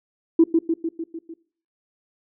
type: tone with echo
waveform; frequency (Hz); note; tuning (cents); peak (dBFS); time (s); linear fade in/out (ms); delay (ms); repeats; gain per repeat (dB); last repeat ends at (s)
sine; 329.6; E4; 0; -9; 0.39-0.44; 5; 150; 6; -4; 1.34
effects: noise-tail reverb RT60 0.5 s tail -21 dB re dry + tanh soft clip ceiling -5 dBFS